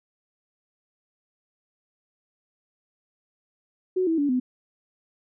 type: tone with pitch steps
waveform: sine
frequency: 369.9 / 325.8 / 286.9 / 252.6 Hz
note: F#4 / E4 / D4 / B3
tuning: 0 / -20 / -40 / +39 cents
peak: -20 dBFS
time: 3.96-4.4 s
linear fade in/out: 10 ms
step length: 110 ms
effects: none